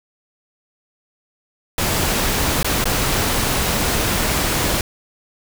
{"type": "noise with dropouts", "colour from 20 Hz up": "pink", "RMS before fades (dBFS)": -19, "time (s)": [1.78, 4.81], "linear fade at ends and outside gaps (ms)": 2, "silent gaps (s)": [[2.63, 2.645], [2.842, 2.855]], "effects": []}